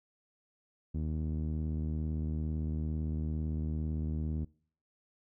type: tone with low-pass filter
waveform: sawtooth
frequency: 77.78 Hz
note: D#2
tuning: in tune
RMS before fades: -34 dBFS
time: 0.94-4.45 s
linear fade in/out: 10 ms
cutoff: 240 Hz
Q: 1.4
effects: noise-tail reverb RT60 0.5 s tail -23 dB re dry